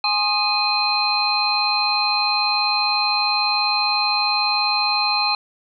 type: tone cluster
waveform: sine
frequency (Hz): 830 / 1065 / 1233 / 2491 / 4134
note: G#5 / C6 / D#6 / D#7 / C8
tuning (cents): -1 / +30 / -16 / +1 / -22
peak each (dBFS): -23 / -28 / -28 / -24 / -20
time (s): 0.04-5.35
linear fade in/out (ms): 2
effects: none